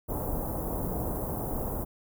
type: band-stop noise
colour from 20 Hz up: pink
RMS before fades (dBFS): -32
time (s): 0.08-1.85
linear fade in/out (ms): 20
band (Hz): 910 to 13000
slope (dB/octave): 24
effects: none